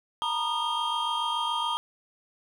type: tone cluster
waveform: triangle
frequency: 914 / 961 / 1225 / 3207 Hz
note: A#5 / B5 / D#6 / G7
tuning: -34 / -48 / -27 / +39 cents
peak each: -30 dBFS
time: 0.22-1.77 s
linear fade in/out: 0 ms
effects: none